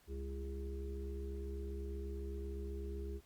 harmonic tone, 68 Hz, C#2, 33 cents flat, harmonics 1 / 3 / 5 / 6, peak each -41 / -53 / -51 / -48 dBFS, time 0.07-3.21 s, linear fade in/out 50 ms, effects pink hiss -68 dBFS RMS until 3.25 s + Opus 48 kbps

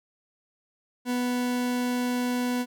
40% pulse tone, 246.9 Hz, B3, in tune, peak -24 dBFS, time 1.05-2.66 s, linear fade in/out 50 ms, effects none

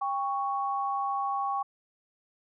sine tone pair together, 798 / 1110.8 Hz, G5 / C#6, +31 / +3 cents, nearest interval tritone, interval 572 cents, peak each -30 / -30 dBFS, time 0.01-1.63 s, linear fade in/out 10 ms, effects none

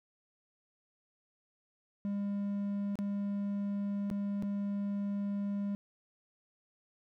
triangle tone with dropouts, 201.5 Hz, G3, 48 cents sharp, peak -30 dBFS, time 2.05-5.75 s, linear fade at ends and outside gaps 0 ms, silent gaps 2.955-2.989 / 4.101-4.112 / 4.424-4.432 s, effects none

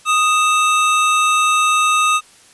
square tone pair together, 1244.5 / 2644 Hz, D#6 / E7, 0 / +5 cents, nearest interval octave + minor second, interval 1305 cents, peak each -14 / -19 dBFS, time 0.05-2.21 s, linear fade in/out 50 ms, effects white hiss -47 dBFS RMS until 2.53 s + resampled to 24000 Hz

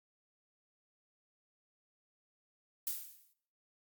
violet noise with exponential decay, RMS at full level -34 dBFS, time 2.87-3.33 s, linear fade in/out 1 ms, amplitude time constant 100 ms, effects noise-tail reverb RT60 0.6 s tail -18 dB re dry + Opus 48 kbps

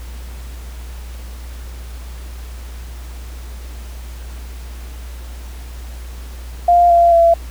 sine tone with pitch steps, 698.5 / 686.5 / 674.7 Hz, F5 / F5 / E5, 0 / -30 / +40 cents, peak -7 dBFS, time 6.68-7.34 s, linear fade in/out 5 ms, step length 220 ms, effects added 60 Hz sine -28 dBFS peak until 7.5 s + pink hiss -41 dBFS RMS until 7.5 s

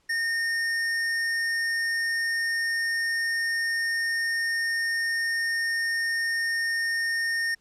square tone, 1833 Hz, A#6, 30 cents flat, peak -25 dBFS, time 0.09-7.55 s, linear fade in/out 10 ms, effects pink hiss -67 dBFS RMS until 7.6 s + low-pass 9000 Hz 12 dB/octave

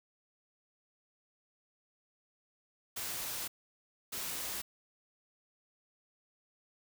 white noise bursts at uneven times, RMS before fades -39 dBFS, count 2, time 2.96-3.48 / 4.12-4.62 s, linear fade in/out 10 ms, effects none

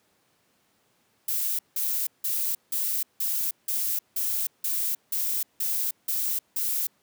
violet noise bursts, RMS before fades -27 dBFS, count 12, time 1.28-6.87 s, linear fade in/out 5 ms, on 310 ms, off 170 ms, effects pink hiss -67 dBFS RMS until 7.02 s + high-pass 150 Hz 12 dB/octave

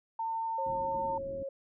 sine tone, 903 Hz, A5, 45 cents sharp, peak -31 dBFS, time 0.19-1.18 s, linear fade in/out 5 ms
sine tone with pitch glide, 539 to 546.2 Hz, C#5 to C#5, -49 to -26 cents, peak -35 dBFS, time 0.58-1.49 s, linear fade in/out 5 ms, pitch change +23 cents, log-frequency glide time 0.71-0.97 s
white low-pass noise, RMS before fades -47 dBFS, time 0.66-1.43 s, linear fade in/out 0 ms, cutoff 370 Hz, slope 96 dB/octave
effects none

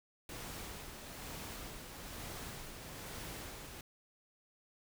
pink noise with tremolo, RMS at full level -45 dBFS, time 0.29-3.81 s, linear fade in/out 2 ms, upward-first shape sine, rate 1.1 Hz, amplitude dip 40%, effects none

